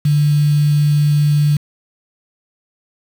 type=tone with quantisation; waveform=sine; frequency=147.5 Hz; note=D3; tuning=8 cents sharp; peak=-10 dBFS; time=0.05-1.57 s; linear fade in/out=5 ms; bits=5; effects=none